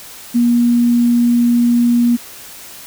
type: tone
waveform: sine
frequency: 238.8 Hz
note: A#3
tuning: 42 cents sharp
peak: -9 dBFS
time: 0.34-2.17 s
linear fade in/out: 20 ms
effects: white hiss -35 dBFS RMS until 2.86 s